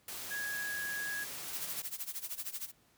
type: noise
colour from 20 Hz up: white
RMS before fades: -43 dBFS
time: 0.08-1.82 s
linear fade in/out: 2 ms
type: tone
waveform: sine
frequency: 1661.2 Hz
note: G#6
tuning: in tune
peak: -36 dBFS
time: 0.3-1.25 s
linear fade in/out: 20 ms
type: noise with tremolo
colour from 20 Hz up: blue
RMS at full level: -38 dBFS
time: 1.46-2.72 s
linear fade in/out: 50 ms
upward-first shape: sine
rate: 13 Hz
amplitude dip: 85%
effects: pink hiss -68 dBFS RMS until 2.97 s + high-pass 60 Hz 12 dB/octave